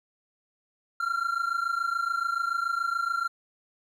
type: tone pair together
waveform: triangle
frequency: 1362 / 1389 Hz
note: F6 / F6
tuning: -44 / -10 cents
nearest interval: unison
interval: 34 cents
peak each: -27 / -27 dBFS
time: 1-3.28 s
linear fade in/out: 5 ms
effects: none